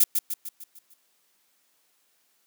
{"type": "noise with echo", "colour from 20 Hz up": "violet", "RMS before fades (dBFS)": -17, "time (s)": [0, 0.04], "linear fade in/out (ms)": 5, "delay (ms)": 150, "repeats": 6, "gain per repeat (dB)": -6, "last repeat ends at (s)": 0.94, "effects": ["white hiss -68 dBFS RMS until 2.46 s", "high-pass 200 Hz 12 dB/octave"]}